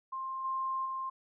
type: tone with level steps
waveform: sine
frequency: 1056 Hz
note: C6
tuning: 16 cents sharp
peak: -35 / -31 / -34 dBFS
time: 0.12-1.1 s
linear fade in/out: 10 ms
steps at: 0.44 / 0.85 s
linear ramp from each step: 10 ms
effects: none